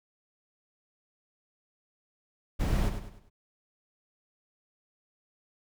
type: noise with echo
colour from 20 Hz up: brown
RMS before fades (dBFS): -27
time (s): 2.59-2.9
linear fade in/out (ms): 20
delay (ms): 100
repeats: 4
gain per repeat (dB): -8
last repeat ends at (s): 3.3
effects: none